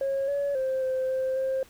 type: tone with pitch steps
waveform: sine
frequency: 545 / 566 / 525 / 520 / 523 / 529 Hz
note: C#5 / C#5 / C5 / C5 / C5 / C5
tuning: -29 / +36 / +6 / -11 / -1 / +19 cents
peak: -23 dBFS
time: 0.01-1.63 s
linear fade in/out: 2 ms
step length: 270 ms
effects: tanh soft clip ceiling -22 dBFS + pink hiss -55 dBFS RMS until 1.69 s